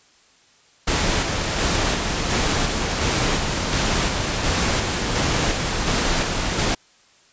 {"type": "noise with tremolo", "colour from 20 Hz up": "pink", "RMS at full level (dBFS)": -20, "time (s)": [0.87, 6.75], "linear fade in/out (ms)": 10, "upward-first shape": "square", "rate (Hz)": 1.4, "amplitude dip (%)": 30, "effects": ["white hiss -55 dBFS RMS until 7.32 s", "resampled to 16000 Hz"]}